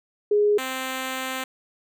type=tone pair in turn; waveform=sine / 5% pulse; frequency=415.3 / 260.9 Hz; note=G#4 / C4; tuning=0 / -5 cents; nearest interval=minor sixth; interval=805 cents; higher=first; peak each=-16 dBFS; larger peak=neither; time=0.31-0.58 / 0.58-1.44 s; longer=second; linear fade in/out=5 ms; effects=none